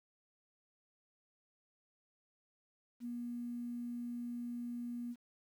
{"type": "tone", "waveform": "sine", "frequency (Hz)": 240, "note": "B3", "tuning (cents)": -49, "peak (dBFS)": -39, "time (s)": [3, 5.16], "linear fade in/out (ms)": 50, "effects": ["11-bit"]}